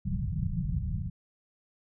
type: low-pass noise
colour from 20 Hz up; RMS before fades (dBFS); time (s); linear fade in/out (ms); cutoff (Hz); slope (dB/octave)
white; -31; 0.05-1.1; 10; 190; 96
effects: none